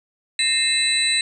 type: tone cluster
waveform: sine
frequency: 1831 / 2101 / 2613 / 3969 / 8210 Hz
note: A#6 / C7 / E7 / B7 / C9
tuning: -32 / +7 / -16 / +8 / -34 cents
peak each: -27 / -27 / -25 / -19 / -26 dBFS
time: 0.39-1.21 s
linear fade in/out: 2 ms
effects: none